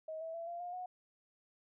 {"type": "tone with pitch steps", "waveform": "sine", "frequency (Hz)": [633, 651.2, 669.9, 689.1, 708.9, 729.2], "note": ["D#5", "E5", "E5", "F5", "F5", "F#5"], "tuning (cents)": [30, -21, 28, -23, 26, -25], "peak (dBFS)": -40, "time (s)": [0.08, 0.86], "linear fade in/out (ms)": 5, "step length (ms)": 130, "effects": []}